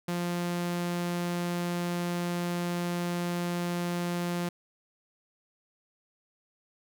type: tone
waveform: sawtooth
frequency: 174.61 Hz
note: F3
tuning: in tune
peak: -25 dBFS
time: 0.08-4.49 s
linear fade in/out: 5 ms
effects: none